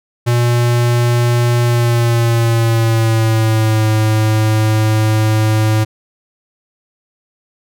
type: tone with pitch glide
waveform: square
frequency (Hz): 120 to 108.78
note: B2 to A2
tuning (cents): -49 to -19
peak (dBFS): -11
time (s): 0.26-5.85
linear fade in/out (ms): 20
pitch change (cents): -170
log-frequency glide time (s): 1.64-3.87
effects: none